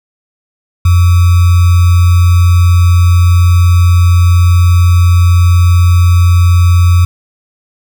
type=tone with sample-and-hold; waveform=sine; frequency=87.9 Hz; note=F2; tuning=12 cents sharp; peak=-3 dBFS; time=0.85-7.05 s; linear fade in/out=5 ms; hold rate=1225 Hz; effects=none